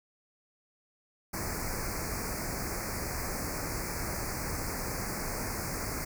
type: band-stop noise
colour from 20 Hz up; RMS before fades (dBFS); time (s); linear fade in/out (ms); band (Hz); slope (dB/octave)
pink; -35; 1.33-6.05; 10; 2400 to 4500; 96
effects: none